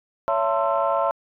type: tone cluster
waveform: sine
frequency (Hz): 560 / 669 / 896 / 1047 / 1335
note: C#5 / E5 / A5 / C6 / E6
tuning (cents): +18 / +25 / +31 / +1 / +22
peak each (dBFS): -24 / -23 / -26 / -25 / -28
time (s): 0.28-1.11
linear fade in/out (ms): 0
effects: tanh soft clip ceiling -10 dBFS